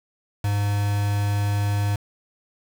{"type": "tone with quantisation", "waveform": "triangle", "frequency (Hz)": 102, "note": "G#2", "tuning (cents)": -31, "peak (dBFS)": -18, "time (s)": [0.44, 1.96], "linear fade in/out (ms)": 5, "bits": 5, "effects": []}